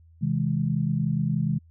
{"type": "chord", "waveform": "sine", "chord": "C augmented", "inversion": "none", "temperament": "equal with one note detuned", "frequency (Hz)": [130.81, 160.96, 207.7], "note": ["C3", "E3", "G#3"], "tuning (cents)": [0, -41, 0], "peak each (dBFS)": [-27, -25, -28], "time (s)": [0.21, 1.59], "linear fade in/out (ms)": 20, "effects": ["added 82 Hz sine -51 dBFS peak until 1.7 s"]}